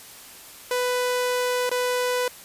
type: tone with dropouts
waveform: sawtooth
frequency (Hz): 496.7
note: B4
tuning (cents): +10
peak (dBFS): -18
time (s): 0.71-2.28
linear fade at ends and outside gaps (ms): 2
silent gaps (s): 1.694-1.714
effects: white hiss -44 dBFS RMS until 2.44 s + resampled to 32000 Hz